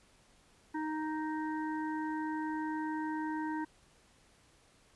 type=harmonic tone; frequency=311.1 Hz; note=D#4; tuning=in tune; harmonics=1 / 3 / 5 / 6; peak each=-35 / -39 / -46 / -49 dBFS; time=0.74-3.65 s; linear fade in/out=10 ms; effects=pink hiss -65 dBFS RMS until 4.95 s + resampled to 24000 Hz